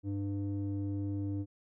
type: tone with low-pass filter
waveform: square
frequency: 99.9 Hz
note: G2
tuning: 33 cents sharp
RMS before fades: -35 dBFS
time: 0.03-1.46 s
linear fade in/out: 50 ms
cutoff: 330 Hz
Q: 2.7
effects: none